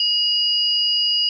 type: tone pair together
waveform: sine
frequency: 2881 / 4885 Hz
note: F#7 / D#8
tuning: -47 / -33 cents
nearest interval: major sixth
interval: 914 cents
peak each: -19 dBFS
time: 0-1.29 s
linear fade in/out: 2 ms
effects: none